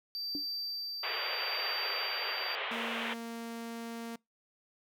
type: tone with tremolo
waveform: triangle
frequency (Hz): 4663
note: D8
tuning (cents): -13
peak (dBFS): -33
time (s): 0.15-2.55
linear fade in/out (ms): 0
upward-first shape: sine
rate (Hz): 0.79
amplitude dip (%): 30
type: tone with exponential decay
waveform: sine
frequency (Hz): 290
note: D4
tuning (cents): -22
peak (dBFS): -33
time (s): 0.35-0.48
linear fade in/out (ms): 1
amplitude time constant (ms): 27
type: band-pass noise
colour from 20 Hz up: white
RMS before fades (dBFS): -37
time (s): 1.03-3.14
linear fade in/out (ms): 5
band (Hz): 410 to 3300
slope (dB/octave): 48
type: tone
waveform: sawtooth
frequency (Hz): 231.1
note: A#3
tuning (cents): -15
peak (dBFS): -35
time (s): 2.71-4.16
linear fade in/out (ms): 5
effects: noise-tail reverb RT60 0.2 s tail -25 dB re dry